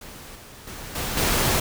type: noise with level steps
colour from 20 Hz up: pink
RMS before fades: -41 / -44 / -37 / -28 / -21 dBFS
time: 0.01-1.6 s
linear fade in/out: 5 ms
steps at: 0.35 / 0.67 / 0.95 / 1.17 s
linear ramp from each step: 5 ms
effects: none